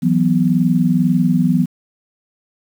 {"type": "chord", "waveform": "sine", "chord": "E suspended second", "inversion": "none", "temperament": "equal", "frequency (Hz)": [164.81, 185, 246.9], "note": ["E3", "F#3", "B3"], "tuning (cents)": [0, 0, 0], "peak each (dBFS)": -16, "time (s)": [0.02, 1.66], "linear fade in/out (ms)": 20, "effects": ["7-bit"]}